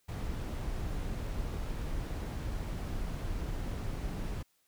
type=noise; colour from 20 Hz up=brown; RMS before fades=-36 dBFS; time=0.08-4.43 s; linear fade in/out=10 ms; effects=white hiss -73 dBFS RMS until 4.67 s